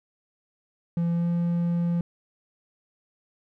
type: tone with pitch glide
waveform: triangle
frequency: 170 to 171.78 Hz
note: F3 to F3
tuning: -46 to -28 cents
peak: -20 dBFS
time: 0.97-2.01 s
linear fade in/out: 2 ms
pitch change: +18 cents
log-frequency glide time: 1.13-1.28 s
effects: none